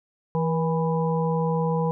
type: harmonic tone with a mistuned harmonic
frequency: 164.81 Hz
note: E3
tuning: in tune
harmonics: 1 / 3 / 5 / 6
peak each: -23 / -26 / -32 / -31 dBFS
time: 0.35-1.91 s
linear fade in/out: 0 ms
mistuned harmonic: 3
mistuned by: -46 cents
effects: none